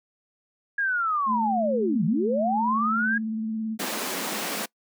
sine linear two-way sweep, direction down then up, 1661.2 to 145.2 to 1661.2 Hz, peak -22 dBFS, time 0.78-3.18 s, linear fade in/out 5 ms, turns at 2.05 s
sine tone with vibrato, 220.4 Hz, A3, 3 cents sharp, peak -26 dBFS, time 1.26-3.78 s, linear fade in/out 50 ms, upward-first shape triangle, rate 18 Hz, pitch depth 33 cents each way
pink high-pass noise, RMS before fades -30 dBFS, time 3.79-4.66 s, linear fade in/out 10 ms, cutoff 190 Hz, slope 48 dB/octave
effects noise-tail reverb RT60 0.1 s tail -23 dB re dry

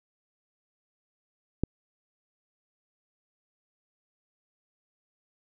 click, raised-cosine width 3 ms, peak -12 dBFS, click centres 1.636 s, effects none

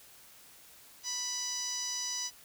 5% pulse tone with low-pass filter, 987 Hz, B5, 1 cent flat, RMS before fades -36 dBFS, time 1.03-2.31 s, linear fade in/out 50 ms, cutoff 5600 Hz, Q 9.1, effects white hiss -56 dBFS RMS until 2.44 s

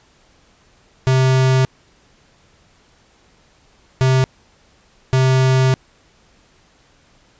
square tone bursts at uneven times, 130.81 Hz, C3, in tune, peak -12 dBFS, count 3, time 1.07-1.65 / 4.01-4.24 / 5.13-5.74 s, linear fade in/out 0 ms, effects pink hiss -54 dBFS RMS until 7.39 s + resampled to 16000 Hz

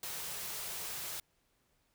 white band-stop noise, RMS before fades -41 dBFS, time 0.03-1.2 s, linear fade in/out 2 ms, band 210 to 320 Hz, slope 96 dB/octave, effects pink hiss -75 dBFS RMS until 1.94 s

